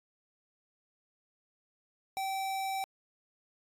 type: tone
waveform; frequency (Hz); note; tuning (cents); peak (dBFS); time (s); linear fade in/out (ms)
square; 773; G5; -24; -33; 2.17-2.84; 0
effects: AAC 64 kbps